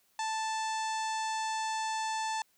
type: harmonic tone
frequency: 880 Hz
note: A5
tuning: in tune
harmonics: 1 / 2 / 3 / 4 / 5 / 6 / 7 / 8 / 9 / 10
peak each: -32 / -41 / -45 / -46 / -46 / -49 / -47 / -48 / -50 / -55 dBFS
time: 0.19-2.42 s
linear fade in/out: 2 ms
effects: white hiss -70 dBFS RMS until 2.57 s